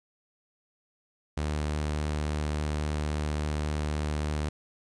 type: tone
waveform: sawtooth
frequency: 75.3 Hz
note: D2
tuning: 44 cents sharp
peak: -24 dBFS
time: 1.37-4.49 s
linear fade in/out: 5 ms
effects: resampled to 22050 Hz + 10-bit